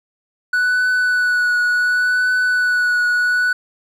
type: tone with vibrato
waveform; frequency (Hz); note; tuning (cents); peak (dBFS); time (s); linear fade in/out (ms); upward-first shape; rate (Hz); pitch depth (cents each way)
triangle; 1480; F#6; 0; -12; 0.53-3.53; 5; triangle; 0.69; 23
effects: none